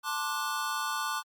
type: chord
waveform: square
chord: D dominant seventh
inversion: second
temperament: just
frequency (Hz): 881 / 1057.2 / 1174.7 / 1468.3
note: A5 / C6 / D6 / F#6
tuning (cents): +2 / +18 / 0 / -14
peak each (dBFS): -38 / -38 / -35 / -37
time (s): 0.03-1.23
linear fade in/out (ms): 50
effects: Opus 48 kbps